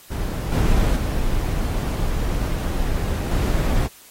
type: noise with level steps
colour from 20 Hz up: brown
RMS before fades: -24 / -18 / -22 / -19 dBFS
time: 0.1-3.88 s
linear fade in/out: 20 ms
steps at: 0.52 / 0.96 / 3.31 s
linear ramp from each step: 5 ms
effects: white hiss -47 dBFS RMS until 4.1 s + AAC 48 kbps